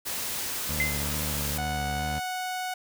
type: noise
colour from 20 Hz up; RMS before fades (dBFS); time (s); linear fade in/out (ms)
white; -32; 0.05-1.59; 20
type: tone with vibrato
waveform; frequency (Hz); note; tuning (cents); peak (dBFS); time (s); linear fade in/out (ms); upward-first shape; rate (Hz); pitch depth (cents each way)
20% pulse; 73.8; D2; +9; -26; 0.68-2.2; 20; square; 2.3; 41
type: tone with exponential decay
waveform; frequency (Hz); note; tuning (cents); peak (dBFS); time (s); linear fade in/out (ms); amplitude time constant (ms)
sine; 2066; C7; -22; -21; 0.8-1.13; 1; 71
type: tone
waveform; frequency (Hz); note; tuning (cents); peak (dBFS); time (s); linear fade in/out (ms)
sawtooth; 738; F#5; -5; -26; 1.58-2.74; 5
effects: none